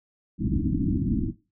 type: low-pass noise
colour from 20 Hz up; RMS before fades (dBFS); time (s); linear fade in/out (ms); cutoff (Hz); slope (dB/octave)
white; -25; 0.38-1.33; 50; 320; 96
effects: noise-tail reverb RT60 0.3 s tail -18 dB re dry